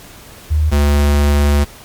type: tone pair in turn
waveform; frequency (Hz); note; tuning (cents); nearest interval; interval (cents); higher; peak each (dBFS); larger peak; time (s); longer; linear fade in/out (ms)
sine / square; 76.6 / 72.3; D#2 / D2; -27 / -27; minor second; 100; first; -10; neither; 0.5-0.71 / 0.71-1.65; second; 20
effects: pink hiss -38 dBFS RMS until 1.84 s + MP3 96 kbps